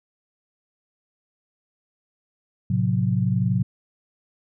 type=chord; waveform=sine; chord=F# diminished; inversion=first; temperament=equal with one note detuned; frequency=110 / 130.81 / 182.03 Hz; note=A2 / C3 / F#3; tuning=0 / 0 / -28 cents; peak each=-23 dBFS; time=2.7-3.63 s; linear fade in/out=5 ms; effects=none